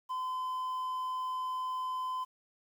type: tone with quantisation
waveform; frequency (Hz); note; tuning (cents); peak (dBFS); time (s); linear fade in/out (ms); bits
triangle; 1022; C6; -41; -31; 0.09-2.25; 20; 10
effects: none